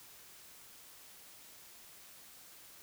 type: silence
effects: white hiss -56 dBFS RMS until 2.82 s